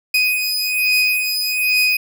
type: beating tone pair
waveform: 30% pulse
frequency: 2498 / 2499.2 Hz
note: D#7 / D#7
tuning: +6 / +7 cents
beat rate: 1.2 Hz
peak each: -16 dBFS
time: 0.14-1.97 s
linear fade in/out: 5 ms
effects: none